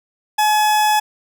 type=tone; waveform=40% pulse; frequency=850 Hz; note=G#5; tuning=40 cents sharp; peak=-12 dBFS; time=0.38-1 s; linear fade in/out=10 ms; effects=none